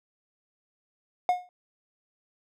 triangle tone with exponential decay, 721 Hz, F#5, 45 cents flat, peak -15 dBFS, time 1.29-1.49 s, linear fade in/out 1 ms, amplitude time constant 42 ms, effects none

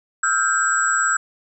sine tone cluster, 1304 / 1422 / 1589 / 7740 Hz, E6 / F6 / G6 / B8, -19 / +31 / +23 / -36 cents, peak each -22 dBFS, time 0.23-1.17 s, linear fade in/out 5 ms, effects none

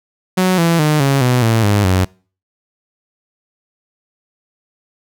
sawtooth tone with pitch steps, 185 / 167.7 / 152.01 / 137.8 / 124.91 / 113.22 / 102.64 / 93.04 Hz, F#3 / E3 / D#3 / C#3 / B2 / A2 / G#2 / F#2, 0 / +30 / -40 / -10 / +20 / +50 / -20 / +10 cents, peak -7 dBFS, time 0.37-2.05 s, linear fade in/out 10 ms, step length 210 ms, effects noise-tail reverb RT60 0.4 s tail -25 dB re dry

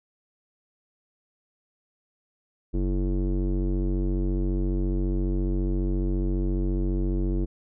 square tone with low-pass filter, 47.29 Hz, F#1, 39 cents sharp, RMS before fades -25 dBFS, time 2.73-7.46 s, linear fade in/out 20 ms, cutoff 340 Hz, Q 3.2, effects none

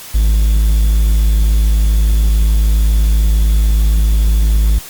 triangle tone with quantisation, 53.5 Hz, A1, 48 cents flat, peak -6 dBFS, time 0.14-4.79 s, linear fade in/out 10 ms, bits 6, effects white hiss -32 dBFS RMS until 4.89 s + Opus 48 kbps

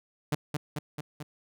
sawtooth tone with echo, 148.8 Hz, D3, 23 cents sharp, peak -21 dBFS, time 0.32-0.35 s, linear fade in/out 5 ms, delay 220 ms, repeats 4, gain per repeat -3 dB, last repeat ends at 1.23 s, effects none

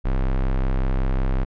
square tone, 32.7 Hz, C1, in tune, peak -19 dBFS, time 0.04-1.45 s, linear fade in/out 20 ms, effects low-pass 2000 Hz 12 dB/octave

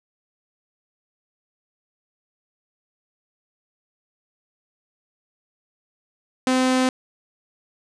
sawtooth tone, 257.3 Hz, C4, 29 cents flat, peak -13 dBFS, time 6.47-6.89 s, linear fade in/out 2 ms, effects resampled to 22050 Hz + 9-bit

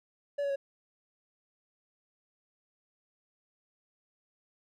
triangle tone with pitch steps, 572 / 562 / 553 Hz, D5 / C#5 / C#5, -46 / +24 / -4 cents, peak -27 dBFS, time 0.38-0.56 s, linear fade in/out 10 ms, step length 60 ms, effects none

